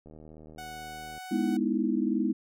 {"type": "click train", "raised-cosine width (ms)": 2, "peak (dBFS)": -36, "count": 88, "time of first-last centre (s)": [0.06, 1.178], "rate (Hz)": 77.8}
{"type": "tone with pitch glide", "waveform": "sawtooth", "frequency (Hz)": [740, 745.6], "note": ["F#5", "F#5"], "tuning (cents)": [0, 13], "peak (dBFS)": -36, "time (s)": [0.58, 1.57], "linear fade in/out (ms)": 5, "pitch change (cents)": 13, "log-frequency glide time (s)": [0.74, 1.4]}
{"type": "chord", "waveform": "sine", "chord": "E major seventh", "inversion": "first", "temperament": "equal with one note detuned", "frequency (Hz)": [207.7, 246.9, 307.4, 329.6], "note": ["G#3", "B3", "D#4", "E4"], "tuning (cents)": [0, 0, -21, 0], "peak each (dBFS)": [-30, -29, -31, -31], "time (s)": [1.31, 2.33], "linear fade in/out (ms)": 10}
{"effects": []}